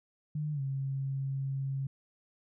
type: tone with pitch glide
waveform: sine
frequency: 150.8 to 135.91 Hz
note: D3 to C#3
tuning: +46 to -34 cents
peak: -31 dBFS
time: 0.35-1.87 s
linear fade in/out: 5 ms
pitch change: -180 cents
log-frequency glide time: 0.53-0.61 s
effects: none